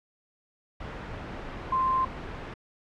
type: tone in noise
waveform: sine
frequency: 1045 Hz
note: C6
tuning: 2 cents flat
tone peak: -22 dBFS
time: 1.72-2.05 s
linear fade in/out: 5 ms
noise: pink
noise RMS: -37 dBFS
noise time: 0.8-2.54 s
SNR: +12 dB
effects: low-pass 2000 Hz 12 dB/octave